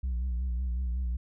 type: tone with vibrato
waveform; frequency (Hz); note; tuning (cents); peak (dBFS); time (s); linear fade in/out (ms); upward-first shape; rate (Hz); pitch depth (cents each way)
sine; 61.74; B1; 0; -25; 0.03-1.17; 10; sine; 5.4; 80
effects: tanh soft clip ceiling -27 dBFS